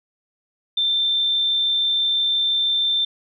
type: tone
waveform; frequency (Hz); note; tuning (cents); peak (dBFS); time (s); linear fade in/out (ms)
sine; 3567; A7; +23; -17; 0.77-3.05; 5
effects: none